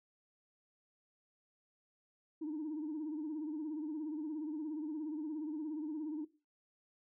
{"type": "tone with vibrato", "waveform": "sine", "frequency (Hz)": 306.2, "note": "D#4", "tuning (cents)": -28, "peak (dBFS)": -36, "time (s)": [2.41, 6.25], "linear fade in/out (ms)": 10, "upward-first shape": "sine", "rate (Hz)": 17, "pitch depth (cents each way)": 93, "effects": ["noise-tail reverb RT60 0.3 s tail -17 dB re dry", "tanh soft clip ceiling -34 dBFS"]}